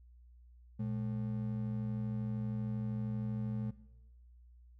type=ring-modulated tone; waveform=triangle; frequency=164.81 Hz; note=E3; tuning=in tune; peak=-29 dBFS; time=0.79-3.71 s; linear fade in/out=10 ms; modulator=46.4 Hz; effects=noise-tail reverb RT60 1.0 s tail -18 dB re dry + added 60 Hz sine -56 dBFS peak until 4.79 s